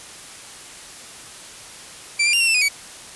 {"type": "tone with pitch steps", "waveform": "sawtooth", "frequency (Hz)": [2342, 2390, 2788, 2731, 2665, 2483, 2271], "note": ["D7", "D7", "F7", "F7", "E7", "D#7", "C#7"], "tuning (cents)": [-5, 30, -4, -39, 18, -4, 41], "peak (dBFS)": -12, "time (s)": [2.19, 2.687], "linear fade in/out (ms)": 10, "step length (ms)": 71, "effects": ["white hiss -39 dBFS RMS until 3.15 s", "resampled to 24000 Hz"]}